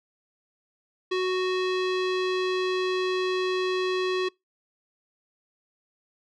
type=tone with low-pass filter; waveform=square; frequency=370 Hz; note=F#4; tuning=in tune; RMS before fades=-26 dBFS; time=1.11-4.29 s; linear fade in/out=10 ms; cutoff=3800 Hz; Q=1.8; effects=noise-tail reverb RT60 0.2 s tail -26 dB re dry